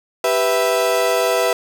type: chord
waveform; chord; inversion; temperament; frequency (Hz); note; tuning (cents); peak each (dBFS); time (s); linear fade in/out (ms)
35% pulse; E minor; first; equal; 392 / 493.9 / 659.3; G4 / B4 / E5; 0 / 0 / 0; -21 / -17 / -17; 0.24-1.53; 2
effects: none